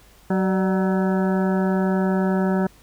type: harmonic tone with a mistuned harmonic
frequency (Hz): 188.3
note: F#3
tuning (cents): +31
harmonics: 1 / 2 / 3 / 4 / 5 / 7 / 8 / 9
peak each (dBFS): -19 / -25 / -29 / -31 / -33 / -36 / -37 / -38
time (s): 0.3-2.67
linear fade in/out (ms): 5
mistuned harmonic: 3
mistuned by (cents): +68
effects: added 50 Hz sine -53 dBFS peak until 2.82 s + pink hiss -53 dBFS RMS until 2.82 s